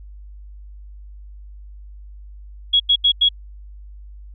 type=tone bursts at uneven times; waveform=sine; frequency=3330 Hz; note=G#7; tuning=4 cents sharp; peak=-11 dBFS; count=4; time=2.73-2.8 / 2.89-2.96 / 3.04-3.12 / 3.21-3.29 s; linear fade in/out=10 ms; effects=added 50 Hz sine -36 dBFS peak until 4.34 s